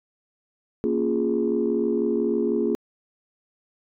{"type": "chord", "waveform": "sine", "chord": "Bb minor seventh", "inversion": "none", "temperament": "equal", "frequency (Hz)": [233.1, 277.2, 349.2, 415.3], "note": ["Bb3", "Db4", "F4", "Ab4"], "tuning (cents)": [0, 0, 0, 0], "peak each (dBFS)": [-25, -28, -25, -24], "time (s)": [0.84, 2.75], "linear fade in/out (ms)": 0, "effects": ["tanh soft clip ceiling -12 dBFS"]}